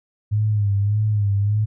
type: tone with vibrato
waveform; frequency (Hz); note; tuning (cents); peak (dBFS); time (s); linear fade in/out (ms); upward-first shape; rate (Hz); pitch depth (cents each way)
sine; 103.5; G#2; -5; -16; 0.31-1.66; 20; sine; 1.7; 65
effects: none